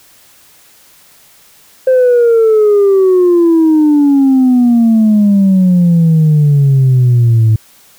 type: exponential sweep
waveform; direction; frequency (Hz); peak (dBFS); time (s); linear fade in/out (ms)
sine; down; 523.3 to 108.3; -3; 1.87-7.56; 5
effects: tanh soft clip ceiling -3 dBFS + white hiss -44 dBFS RMS until 7.98 s

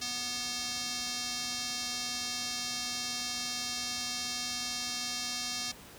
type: tone with band-pass filter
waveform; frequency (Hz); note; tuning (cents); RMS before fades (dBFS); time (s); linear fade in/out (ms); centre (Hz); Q
square; 245.2; B3; -12; -36; 0.01-5.72; 10; 5200; 2.2
effects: pink hiss -51 dBFS RMS until 5.98 s + high-pass 60 Hz 12 dB/octave

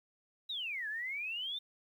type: exponential two-way sweep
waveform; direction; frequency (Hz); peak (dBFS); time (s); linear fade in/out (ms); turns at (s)
sine; down then up; 3951 to 1661.2 to 3645; -36; 0.49-1.59; 10; 0.88
effects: 11-bit

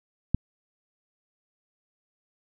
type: click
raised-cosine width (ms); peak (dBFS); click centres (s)
5; -9; 0.346
effects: none

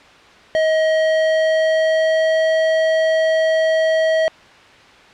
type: tone with pitch glide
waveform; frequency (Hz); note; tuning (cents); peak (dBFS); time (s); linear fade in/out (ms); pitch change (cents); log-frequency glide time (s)
square; 633 to 640; D#5 to D#5; +30 to +49; -14; 0.55-4.28; 0; +19; 0.83-2.5
effects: white hiss -44 dBFS RMS until 5.13 s + low-pass 3000 Hz 12 dB/octave

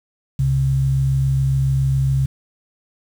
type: tone pair together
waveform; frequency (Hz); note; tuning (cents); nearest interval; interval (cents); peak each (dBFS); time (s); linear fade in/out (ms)
sine; 67.2 / 134.4; C2 / C3; +47 / +47; octave; 1200; -23 / -15; 0.39-2.26; 5
effects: 7-bit

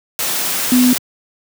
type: tone in noise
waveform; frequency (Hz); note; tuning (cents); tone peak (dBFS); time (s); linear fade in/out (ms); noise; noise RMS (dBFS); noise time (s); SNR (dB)
sine; 250; B3; +21; -8; 0.72-0.93; 0; white; -19; 0.19-0.98; +8
effects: high-pass 150 Hz 12 dB/octave

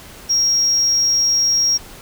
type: tone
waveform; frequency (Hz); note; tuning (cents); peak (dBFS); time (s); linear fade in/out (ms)
sine; 5600; F8; +4; -11; 0.29-1.78; 20
effects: tanh soft clip ceiling -11 dBFS + pink hiss -39 dBFS RMS until 2.01 s

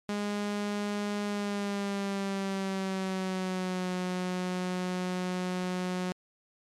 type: tone with pitch glide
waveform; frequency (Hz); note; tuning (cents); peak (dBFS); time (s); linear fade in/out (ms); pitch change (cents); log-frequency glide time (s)
sawtooth; 205.7 to 182.2; G#3 to F#3; -16 to -26; -26; 0.09-6.12; 0; -210; 1.25-3.92
effects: low-pass 8000 Hz 12 dB/octave + MP3 96 kbps

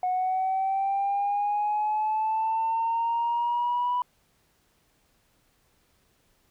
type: linear sweep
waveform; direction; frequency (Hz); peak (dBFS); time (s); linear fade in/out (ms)
sine; up; 730 to 987.8; -22; 0.03-4.02; 2
effects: tanh soft clip ceiling -20 dBFS + pink hiss -67 dBFS RMS until 6.5 s

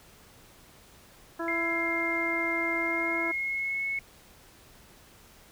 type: harmonic tone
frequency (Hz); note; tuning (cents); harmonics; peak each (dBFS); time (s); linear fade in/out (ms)
334; E4; +23; 1 / 2 / 3 / 4 / 5; -33 / -36 / -38 / -39 / -40; 1.39-3.32; 10
type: tone with pitch glide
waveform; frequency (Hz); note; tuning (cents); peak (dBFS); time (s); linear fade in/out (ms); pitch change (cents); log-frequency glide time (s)
sine; 2111 to 2196; C7 to C#7; +15 to -17; -28; 1.48-3.99; 2; +68; 2.77-3.84
effects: pink hiss -55 dBFS RMS until 5.51 s

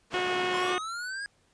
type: band-pass noise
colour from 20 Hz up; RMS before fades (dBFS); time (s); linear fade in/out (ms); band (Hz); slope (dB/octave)
pink; -37; 0.1-0.78; 50; 250 to 4300; 12
type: harmonic tone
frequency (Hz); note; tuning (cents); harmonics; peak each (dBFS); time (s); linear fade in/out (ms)
364.2; F#4; -27; 1 / 2 / 3 / 4 / 5 / 6 / 7 / 8 / 9; -31 / -34 / -36 / -37 / -38 / -39 / -39 / -40 / -41; 0.14-0.78; 0
type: linear sweep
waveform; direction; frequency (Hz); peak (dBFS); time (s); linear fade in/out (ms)
square; up; 1032 to 1661.2; -34; 0.54-1.26; 0
effects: pink hiss -67 dBFS RMS until 1.53 s + resampled to 22050 Hz

